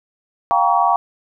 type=chord; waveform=sine; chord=G half-diminished seventh; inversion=third; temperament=just; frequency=705.6 / 784 / 940.8 / 1128.9 Hz; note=F5 / G5 / Bb5 / Db6; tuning=+18 / 0 / +16 / +31 cents; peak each=-18 dBFS; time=0.51-0.96 s; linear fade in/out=0 ms; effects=none